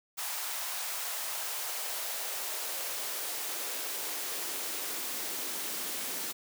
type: noise with high-pass filter sweep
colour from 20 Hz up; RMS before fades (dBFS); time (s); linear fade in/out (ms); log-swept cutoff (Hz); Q
white; -36; 0.17-6.33; 20; 870 to 230; 1.5
effects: none